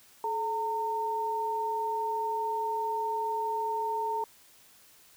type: tone pair together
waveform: sine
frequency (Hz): 431 / 912.4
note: A4 / A#5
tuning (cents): -36 / -37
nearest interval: octave + minor second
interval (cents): 1299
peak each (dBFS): -35 / -29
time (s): 0.24-4.24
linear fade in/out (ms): 2
effects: white hiss -58 dBFS RMS until 5.16 s